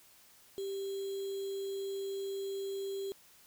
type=tone with sample-and-hold; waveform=sine; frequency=392 Hz; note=G4; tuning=in tune; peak=-35 dBFS; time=0.58-3.12 s; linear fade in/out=0 ms; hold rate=3675 Hz; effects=white hiss -61 dBFS RMS until 3.46 s